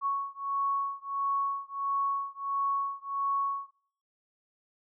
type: beating tone pair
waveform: sine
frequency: 1108.7 / 1110.2 Hz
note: C#6 / C#6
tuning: 0 / +2 cents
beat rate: 1.5 Hz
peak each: -31 dBFS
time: 0.01-3.71 s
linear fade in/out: 50 ms
effects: noise-tail reverb RT60 0.5 s tail -18 dB re dry